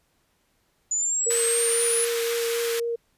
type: exponential sweep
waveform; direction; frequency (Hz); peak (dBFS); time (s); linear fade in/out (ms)
sine; up; 6910 to 10110; -22; 0.91-2.05; 5
type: tone with vibrato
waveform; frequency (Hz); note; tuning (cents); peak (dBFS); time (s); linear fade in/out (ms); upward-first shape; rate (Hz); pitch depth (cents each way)
sine; 466.2; A#4; 0; -24; 1.26-2.96; 10; triangle; 3.9; 13
type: high-pass noise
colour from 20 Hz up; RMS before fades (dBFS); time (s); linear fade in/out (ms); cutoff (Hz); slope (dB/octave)
pink; -31; 1.3-2.8; 5; 1300; 24
effects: pink hiss -68 dBFS RMS until 3.17 s + resampled to 32000 Hz